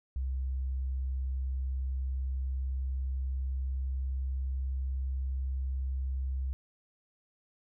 sine tone with pitch glide, 65.41 to 65.9 Hz, C2 to C2, 0 to +13 cents, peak -30 dBFS, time 0.16-6.53 s, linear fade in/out 0 ms, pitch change +13 cents, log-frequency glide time 1.14-4.79 s, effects none

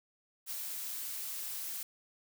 blue noise with ADSR envelope, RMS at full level -38 dBFS, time 0.46-1.83 s, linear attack 48 ms, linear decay 24 ms, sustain -2 dB, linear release 3 ms, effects none

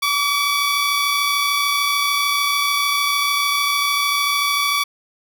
15% pulse tone pair together, 1141 / 1174.4 Hz, C#6 / D6, +50 / 0 cents, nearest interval unison, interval 50 cents, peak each -11 / -20 dBFS, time 0.02-4.84 s, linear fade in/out 10 ms, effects none

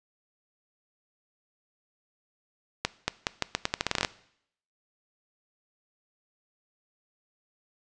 accelerating click train, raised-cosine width 0.2 ms, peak -7 dBFS, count 15, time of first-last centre 2.85-4.048 s, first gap 230 ms, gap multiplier 0.82, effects noise-tail reverb RT60 0.7 s tail -19 dB re dry + resampled to 22050 Hz

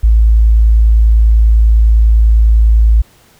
sine tone, 55 Hz, A1, in tune, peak -4 dBFS, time 0.03-3.02 s, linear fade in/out 10 ms, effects pink hiss -47 dBFS RMS until 3.39 s

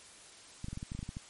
clicks, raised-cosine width 5 ms, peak -27 dBFS, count 11, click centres 0.644 / 0.684 / 0.73 / 0.774 / 0.829 / 0.919 / 0.95 / 0.991 / 1.029 / 1.091 / 1.169 s, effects white hiss -54 dBFS RMS until 1.29 s + MP3 48 kbps

